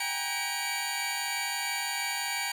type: tone cluster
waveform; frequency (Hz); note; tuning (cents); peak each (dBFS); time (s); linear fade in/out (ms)
15% pulse; 763 / 809 / 949 / 2286; G5 / G#5 / A#5 / D7; -47 / -46 / +31 / -47; -34 / -30 / -30 / -26; 0-2.52; 5
effects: none